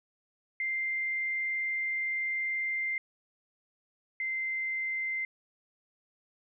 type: tone pair in turn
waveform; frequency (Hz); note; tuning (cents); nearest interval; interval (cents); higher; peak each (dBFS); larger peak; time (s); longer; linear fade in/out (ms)
sine; 2093 / 2080; C7 / C7; 0 / -11; unison; 11; first; -29 / -30; first; 0.6-2.98 / 4.2-5.25; first; 2
effects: none